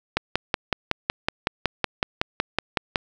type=click train; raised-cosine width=0.3 ms; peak=-4 dBFS; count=16; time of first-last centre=0.17-2.958 s; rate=5.38 Hz; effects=none